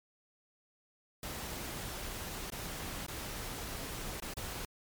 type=noise with dropouts; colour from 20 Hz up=pink; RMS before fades=-41 dBFS; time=1.23-4.65 s; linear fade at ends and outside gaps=2 ms; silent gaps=2.502-2.521 / 3.065-3.082 / 4.201-4.222 / 4.337-4.369 s; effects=MP3 96 kbps